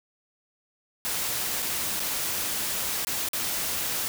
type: noise with dropouts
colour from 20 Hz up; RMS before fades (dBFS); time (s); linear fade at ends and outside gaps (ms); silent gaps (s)
white; -29; 1.05-4.08; 0; 1.622-1.626 / 1.996-2.002 / 3.048-3.07 / 3.287-3.333
effects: none